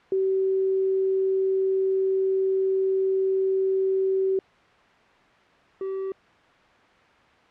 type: tone pair in turn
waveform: sine / triangle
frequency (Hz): 382.6 / 384.7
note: G4 / G4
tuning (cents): -42 / -33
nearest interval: unison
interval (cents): 9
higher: second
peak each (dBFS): -20 / -25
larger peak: first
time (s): 0.12-4.39 / 5.81-6.12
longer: first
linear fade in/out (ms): 2
effects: white hiss -55 dBFS RMS until 7.5 s + low-pass 2000 Hz 12 dB/octave